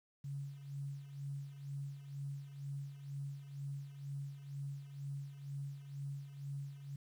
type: tone with tremolo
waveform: sine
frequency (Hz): 140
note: C#3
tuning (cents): +18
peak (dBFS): -39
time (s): 0.24-6.96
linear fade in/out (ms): 5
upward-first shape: sine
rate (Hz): 2.1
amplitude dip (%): 70
effects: 11-bit